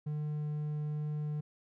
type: tone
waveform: triangle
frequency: 150.2 Hz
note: D3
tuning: 39 cents sharp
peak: -31 dBFS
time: 0.06-1.41 s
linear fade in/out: 10 ms
effects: none